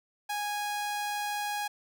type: tone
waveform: sawtooth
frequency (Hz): 827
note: G#5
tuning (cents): -8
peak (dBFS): -27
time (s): 0.29-1.68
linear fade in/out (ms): 10
effects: none